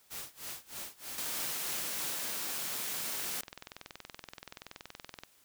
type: noise with tremolo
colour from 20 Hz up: white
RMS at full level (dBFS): -41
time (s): 0.1-2.28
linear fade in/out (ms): 20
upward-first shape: sine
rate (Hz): 3.2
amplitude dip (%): 95
type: high-pass noise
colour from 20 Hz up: white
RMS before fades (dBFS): -37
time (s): 1.18-3.41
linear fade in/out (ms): 2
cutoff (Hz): 130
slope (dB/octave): 24
type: click train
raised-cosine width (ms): 0.2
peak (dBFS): -26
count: 45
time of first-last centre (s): 3.15-5.235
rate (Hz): 21.1
effects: white hiss -65 dBFS RMS until 5.44 s